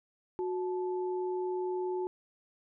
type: tone pair together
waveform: sine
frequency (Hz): 366.1 / 870.7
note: F#4 / A5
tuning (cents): -18 / -18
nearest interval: octave + minor third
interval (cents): 1500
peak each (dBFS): -31 / -40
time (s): 0.39-2.07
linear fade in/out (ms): 0
effects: none